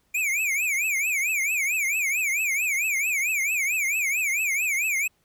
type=tone with vibrato; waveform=square; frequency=2349 Hz; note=D7; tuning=in tune; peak=-23 dBFS; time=0.14-5.08 s; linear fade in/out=10 ms; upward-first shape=triangle; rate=4.5 Hz; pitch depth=220 cents each way; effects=pink hiss -68 dBFS RMS until 5.24 s